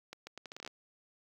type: accelerating click train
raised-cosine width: 0.2 ms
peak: -27 dBFS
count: 11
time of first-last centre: 0.13-0.676 s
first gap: 140 ms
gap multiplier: 0.76
effects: high-pass 100 Hz 12 dB/octave + 9-bit